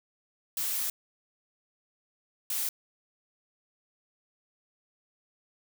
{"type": "noise bursts at uneven times", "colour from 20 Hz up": "blue", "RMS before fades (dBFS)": -31, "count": 2, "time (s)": [[0.57, 0.9], [2.5, 2.69]], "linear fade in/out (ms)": 2, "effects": []}